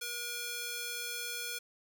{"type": "tone with high-pass filter", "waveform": "square", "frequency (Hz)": 478.6, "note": "A#4", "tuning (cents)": 46, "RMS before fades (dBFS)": -39, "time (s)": [0.01, 1.59], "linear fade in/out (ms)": 10, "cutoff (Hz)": 2000, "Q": 0.53, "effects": []}